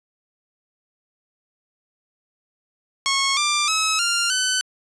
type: tone with pitch steps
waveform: 10% pulse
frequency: 1094 / 1186.1 / 1286 / 1394.4 / 1511.8 Hz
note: C#6 / D6 / E6 / F6 / F#6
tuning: -23 / +17 / -43 / -3 / +37 cents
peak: -10 dBFS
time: 3.06-4.61 s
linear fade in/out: 0 ms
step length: 310 ms
effects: resampled to 22050 Hz